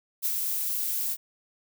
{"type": "noise with ADSR envelope", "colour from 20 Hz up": "violet", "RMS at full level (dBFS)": -26, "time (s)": [0.22, 1.17], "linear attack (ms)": 36, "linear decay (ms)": 46, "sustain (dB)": -3, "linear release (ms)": 46, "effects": []}